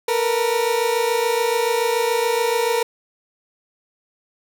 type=tone pair together; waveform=30% pulse; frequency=454.3 / 481.3 Hz; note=A#4 / B4; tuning=-45 / -45 cents; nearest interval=minor second; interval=100 cents; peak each=-18 dBFS; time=0.08-2.83 s; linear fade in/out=5 ms; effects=none